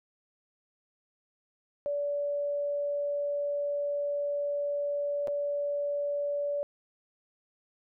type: tone with dropouts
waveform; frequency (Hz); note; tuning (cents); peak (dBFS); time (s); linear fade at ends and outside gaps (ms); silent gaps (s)
sine; 576; D5; -34; -28; 1.86-6.63; 0; 5.273-5.281
effects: none